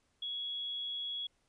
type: tone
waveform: sine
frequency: 3346 Hz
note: G#7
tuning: 12 cents sharp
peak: -36 dBFS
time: 0.22-1.27 s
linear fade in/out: 5 ms
effects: pink hiss -75 dBFS RMS until 1.48 s + resampled to 22050 Hz